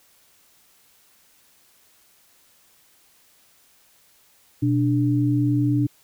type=tone pair together; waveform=sine; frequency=123.3 / 293.7 Hz; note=B2 / D4; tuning=-2 / 0 cents; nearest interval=octave + minor third; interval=1502 cents; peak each=-20 dBFS; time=4.62-5.87 s; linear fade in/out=10 ms; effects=white hiss -58 dBFS RMS until 6.03 s